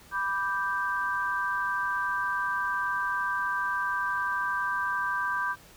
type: chord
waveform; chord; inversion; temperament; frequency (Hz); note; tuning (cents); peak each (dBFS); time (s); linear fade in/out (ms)
sine; G major; first; equal; 987.8 / 1174.7 / 1568; B5 / D6 / G6; 0 / 0 / 0; -32 / -32 / -29; 0.11-5.56; 50
effects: pink hiss -53 dBFS RMS until 5.76 s